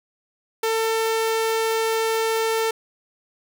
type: tone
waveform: sawtooth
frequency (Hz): 447.7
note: A4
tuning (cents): +30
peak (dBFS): -16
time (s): 0.63-2.71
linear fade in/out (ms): 5
effects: none